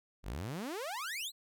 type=exponential sweep; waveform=sawtooth; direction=up; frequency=41.78 to 4280 Hz; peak=-34 dBFS; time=0.23-1.32 s; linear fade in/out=50 ms; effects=none

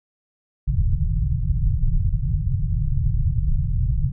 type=low-pass noise; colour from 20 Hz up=pink; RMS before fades=-20 dBFS; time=0.67-4.12 s; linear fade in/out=10 ms; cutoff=160 Hz; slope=96 dB/octave; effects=none

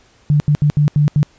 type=tone bursts at uneven times; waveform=sine; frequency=147.5 Hz; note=D3; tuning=8 cents sharp; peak=-9 dBFS; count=6; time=0.3-0.4 / 0.48-0.55 / 0.62-0.7 / 0.77-0.88 / 0.96-1.08 / 1.16-1.23 s; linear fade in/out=0 ms; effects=pink hiss -52 dBFS RMS until 1.38 s + resampled to 16000 Hz

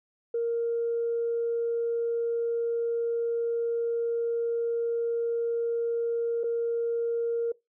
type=tone with dropouts; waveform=sine; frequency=466.2 Hz; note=A#4; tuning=in tune; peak=-24 dBFS; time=0.34-7.52 s; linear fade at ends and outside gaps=5 ms; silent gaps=6.435-6.439 s; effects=noise-tail reverb RT60 0.2 s tail -22 dB re dry + tanh soft clip ceiling -20 dBFS

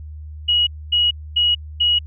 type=tone bursts; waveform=sine; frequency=2904 Hz; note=F#7; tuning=33 cents flat; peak=-13 dBFS; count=4; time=0.48-1.99 s; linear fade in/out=10 ms; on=190 ms; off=250 ms; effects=added 76 Hz sine -31 dBFS peak until 2.06 s

